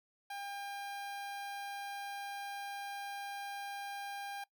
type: tone with notch filter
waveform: sawtooth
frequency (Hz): 802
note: G5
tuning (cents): +39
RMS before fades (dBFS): -43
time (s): 0.3-4.44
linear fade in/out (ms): 5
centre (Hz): 7400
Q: 1.8
effects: noise-tail reverb RT60 0.1 s tail -21 dB re dry